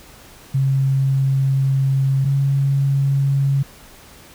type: tone pair in turn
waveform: sine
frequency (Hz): 135.1 / 138.02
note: C#3 / C#3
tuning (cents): -44 / -7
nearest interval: unison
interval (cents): 37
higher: second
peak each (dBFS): -14 / -14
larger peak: neither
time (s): 0.54-2.25 / 2.25-3.63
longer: first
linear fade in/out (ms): 10
effects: pink hiss -44 dBFS RMS until 4.34 s